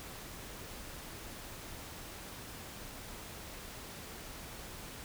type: silence
effects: pink hiss -47 dBFS RMS until 5.04 s